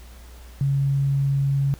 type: tone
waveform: sine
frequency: 138.59 Hz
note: C#3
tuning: in tune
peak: -18 dBFS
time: 0.61-1.74 s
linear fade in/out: 0 ms
effects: added 60 Hz sine -41 dBFS peak until 1.79 s + pink hiss -50 dBFS RMS until 1.79 s